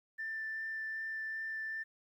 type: tone with vibrato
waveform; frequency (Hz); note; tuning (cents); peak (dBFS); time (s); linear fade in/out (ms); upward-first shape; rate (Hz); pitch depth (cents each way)
sine; 1775; A6; +15; -36; 0.18-1.84; 20; sine; 2.6; 8
effects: tanh soft clip ceiling -32 dBFS + 12-bit